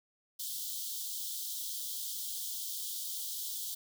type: high-pass noise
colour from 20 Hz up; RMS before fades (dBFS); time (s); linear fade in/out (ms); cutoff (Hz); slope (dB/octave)
white; -39; 0.39-3.75; 10; 3100; 96
effects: none